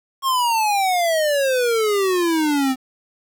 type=exponential sweep; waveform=square; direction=down; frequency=1093 to 255.8 Hz; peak=-17 dBFS; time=0.22-2.76 s; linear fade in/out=50 ms; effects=8-bit